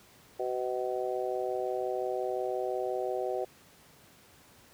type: harmonic tone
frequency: 125.7 Hz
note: B2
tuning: 31 cents sharp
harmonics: 3 / 4 / 5 / 6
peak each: -34 / -35 / -36 / -37 dBFS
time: 0.39-3.45 s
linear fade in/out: 10 ms
effects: pink hiss -58 dBFS RMS until 4.73 s + high-pass 80 Hz 12 dB/octave